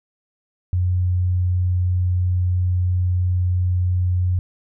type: tone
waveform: sine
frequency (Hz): 90.3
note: F#2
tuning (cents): -42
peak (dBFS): -16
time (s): 0.73-4.39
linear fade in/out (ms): 0
effects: none